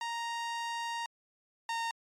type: tone pair in turn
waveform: sawtooth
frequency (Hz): 932.3 / 920.5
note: A#5 / A#5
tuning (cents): 0 / -22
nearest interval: unison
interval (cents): 22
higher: first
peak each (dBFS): -30 / -28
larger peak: second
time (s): 0.01-1.06 / 1.69-1.91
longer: first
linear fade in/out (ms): 2
effects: low-pass 7000 Hz 12 dB/octave + MP3 96 kbps